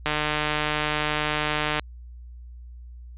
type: click train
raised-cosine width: 0.3 ms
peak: -8 dBFS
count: 263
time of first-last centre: 0.06-1.795 s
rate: 151 Hz
effects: added 60 Hz sine -39 dBFS peak until 3.17 s + resampled to 8000 Hz